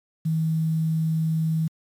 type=tone with quantisation; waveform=sine; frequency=160 Hz; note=D#3; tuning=49 cents sharp; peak=-20 dBFS; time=0.25-1.68 s; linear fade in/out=10 ms; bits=8; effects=MP3 96 kbps